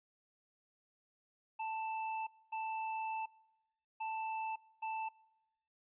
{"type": "tone bursts at uneven times", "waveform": "square", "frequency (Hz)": 883, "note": "A5", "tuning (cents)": 6, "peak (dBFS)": -38, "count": 4, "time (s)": [[1.59, 2.27], [2.52, 3.26], [4, 4.56], [4.82, 5.09]], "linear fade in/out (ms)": 10, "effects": ["noise-tail reverb RT60 1.0 s tail -25 dB re dry", "resampled to 8000 Hz"]}